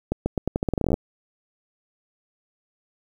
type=accelerating click train; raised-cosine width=2 ms; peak=-9 dBFS; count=17; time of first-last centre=0.12-0.941 s; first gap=140 ms; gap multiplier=0.84; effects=8-bit